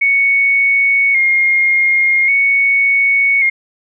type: tone with vibrato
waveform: sine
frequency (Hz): 2177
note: C#7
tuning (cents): -32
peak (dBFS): -9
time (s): 0.01-3.5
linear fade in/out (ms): 10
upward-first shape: square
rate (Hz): 0.44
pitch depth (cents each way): 35
effects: none